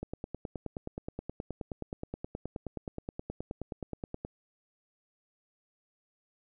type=click train; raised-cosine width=2 ms; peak=-23 dBFS; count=41; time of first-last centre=0.03-4.249 s; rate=9.48 Hz; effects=none